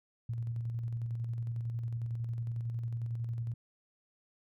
sine tone with tremolo, 116.54 Hz, A#2, in tune, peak -32 dBFS, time 0.29-3.54 s, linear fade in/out 5 ms, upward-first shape square, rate 11 Hz, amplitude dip 30%, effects none

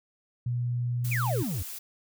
sine tone, 121.5 Hz, B2, 28 cents flat, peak -26 dBFS, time 0.46-1.43 s, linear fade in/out 5 ms
blue noise, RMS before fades -39 dBFS, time 1.04-1.79 s, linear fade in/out 10 ms
triangle exponential sweep, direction down, 2637 to 77.6 Hz, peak -27 dBFS, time 1.11-1.63 s, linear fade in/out 10 ms
effects none

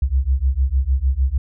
sine beating tone pair, 63.1 / 69.7 Hz, B1 / C#2, +38 / +10 cents, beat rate 6.6 Hz, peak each -18 dBFS, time 0.02-1.38 s, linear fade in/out 5 ms, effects none

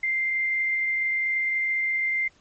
sine tone with frequency modulation, 2093 Hz, C7, in tune, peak -22 dBFS, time 0.03-2.28 s, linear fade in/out 5 ms, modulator 52.5 Hz, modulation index 0.28, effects pink hiss -60 dBFS RMS until 2.4 s + MP3 32 kbps

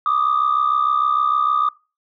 sine tone pair together, 1177.9 / 1244.5 Hz, D6 / D#6, +5 / 0 cents, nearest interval minor second, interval 95 cents, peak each -17 dBFS, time 0.06-1.69 s, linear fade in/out 2 ms, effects noise-tail reverb RT60 0.3 s tail -23 dB re dry + tanh soft clip ceiling -10 dBFS

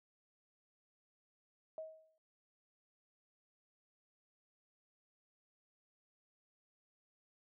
sine tone with exponential decay, 635 Hz, D#5, 35 cents sharp, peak -40 dBFS, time 1.78-2.18 s, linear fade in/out 1 ms, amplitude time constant 86 ms, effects noise-tail reverb RT60 0.1 s tail -17 dB re dry

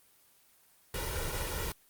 pink noise with comb filter, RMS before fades -35 dBFS, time 0.94-1.72 s, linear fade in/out 2 ms, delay 2.1 ms, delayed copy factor +0.7, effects white hiss -64 dBFS RMS until 1.89 s + Opus 24 kbps

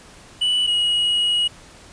triangle tone pair in turn, 2960 / 2902 Hz, F#7 / F#7, 0 / -34 cents, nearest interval unison, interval 34 cents, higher first, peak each -15 dBFS, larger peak neither, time 0.41-0.67 / 0.67-1.48 s, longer second, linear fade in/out 10 ms, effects pink hiss -45 dBFS RMS until 1.92 s + resampled to 22050 Hz

